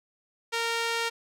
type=tone with band-pass filter; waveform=sawtooth; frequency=462.1 Hz; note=A#4; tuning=15 cents flat; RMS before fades=-29 dBFS; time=0.52-1.1 s; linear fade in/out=20 ms; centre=3000 Hz; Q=0.6; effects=none